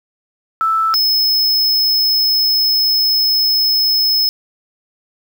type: tone pair in turn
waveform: sine / square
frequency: 1318.5 / 5191 Hz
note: E6 / E8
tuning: 0 / -27 cents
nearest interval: 2 octaves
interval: 2373 cents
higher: second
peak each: -12 dBFS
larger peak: neither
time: 0.61-0.94 / 0.94-4.29 s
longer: second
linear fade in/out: 0 ms
effects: 7-bit